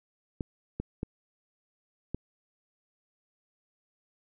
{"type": "clicks", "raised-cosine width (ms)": 3, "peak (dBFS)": -19, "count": 4, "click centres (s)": [0.408, 0.8, 1.031, 2.146], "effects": []}